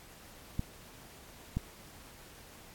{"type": "clicks", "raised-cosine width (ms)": 5, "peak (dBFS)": -19, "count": 2, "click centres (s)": [0.594, 1.57], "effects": ["pink hiss -54 dBFS RMS until 2.74 s", "AAC 64 kbps"]}